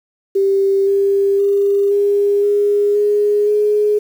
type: tone with pitch steps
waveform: sine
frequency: 392 / 396.3 / 400.7 / 405.1 / 409.6 / 414.1 / 418.7 Hz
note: G4 / G4 / G4 / G#4 / G#4 / G#4 / G#4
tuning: 0 / +19 / +38 / -43 / -24 / -5 / +14 cents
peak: -11 dBFS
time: 0.35-3.99 s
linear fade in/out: 10 ms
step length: 520 ms
effects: 7-bit